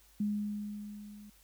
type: tone with level ramp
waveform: sine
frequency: 207.7 Hz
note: G#3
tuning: in tune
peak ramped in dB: -28 to -49 dBFS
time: 0.2-1.3 s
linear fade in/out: 5 ms
effects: added 50 Hz sine -64 dBFS peak until 1.43 s + white hiss -64 dBFS RMS until 1.43 s